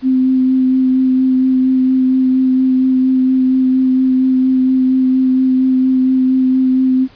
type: tone with vibrato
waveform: sine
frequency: 259.2 Hz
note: C4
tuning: 16 cents flat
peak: -9 dBFS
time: 0.02-7.08 s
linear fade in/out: 50 ms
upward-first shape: sine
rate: 4.3 Hz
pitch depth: 12 cents each way
effects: pink hiss -45 dBFS RMS until 7.15 s + resampled to 11025 Hz